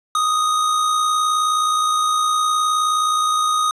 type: tone with amplitude modulation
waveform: square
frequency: 1244.5 Hz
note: D#6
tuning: in tune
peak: -15 dBFS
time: 0.15-3.71 s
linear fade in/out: 2 ms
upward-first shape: sine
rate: 59.3 Hz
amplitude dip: 35%
effects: resampled to 24000 Hz + 8-bit